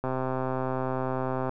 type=click train; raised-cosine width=1 ms; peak=-16 dBFS; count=190; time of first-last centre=0.04-1.494 s; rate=130 Hz; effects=none